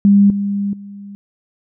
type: tone with level steps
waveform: sine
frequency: 200.8 Hz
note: G3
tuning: 42 cents sharp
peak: -6 / -16 / -30 dBFS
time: 0.05-1.15 s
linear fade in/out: 0 ms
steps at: 0.3 / 0.73 s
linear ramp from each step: 2 ms
effects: none